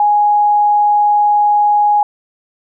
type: tone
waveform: sine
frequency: 830.6 Hz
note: G#5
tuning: in tune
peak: -8 dBFS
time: 0-2.03 s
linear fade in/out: 2 ms
effects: none